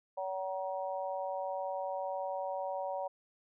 harmonic tone, 189.1 Hz, F#3, 38 cents sharp, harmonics 3 / 4 / 5, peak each -37 / -39 / -41 dBFS, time 0.17-3.08 s, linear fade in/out 10 ms, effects none

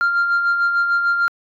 sine tone with tremolo, 1393 Hz, F6, 5 cents flat, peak -11 dBFS, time 0.01-1.28 s, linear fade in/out 0 ms, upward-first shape sine, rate 6.7 Hz, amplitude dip 50%, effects tanh soft clip ceiling -12 dBFS

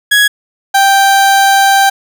30% pulse tone pair in turn, 1668 / 784.9 Hz, G#6 / G5, +7 / +2 cents, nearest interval octave + minor second, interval 1305 cents, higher first, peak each -3 dBFS, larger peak neither, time 0.11-0.28 / 0.74-1.9 s, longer second, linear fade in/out 10 ms, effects none

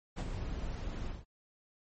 brown noise with ADSR envelope, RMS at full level -31 dBFS, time 0.16-1.25 s, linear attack 31 ms, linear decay 46 ms, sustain -7 dB, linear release 170 ms, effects MP3 32 kbps

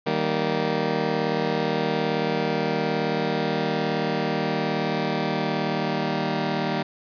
15% pulse chord, Eb major, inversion none, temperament just, 155.56 / 194.45 / 233.3 Hz, Eb3 / G3 / Bb3, 0 / -14 / +2 cents, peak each -21 dBFS, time 0.06-6.83 s, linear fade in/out 10 ms, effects resampled to 11025 Hz + 8-bit

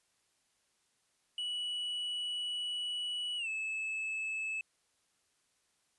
triangle tone with pitch glide, 2943 to 2607 Hz, F#7 to E7, -10 to -20 cents, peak -33 dBFS, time 1.38-4.61 s, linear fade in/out 2 ms, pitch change -210 cents, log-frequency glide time 3.37-3.48 s, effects white hiss -75 dBFS RMS until 5.98 s + resampled to 24000 Hz

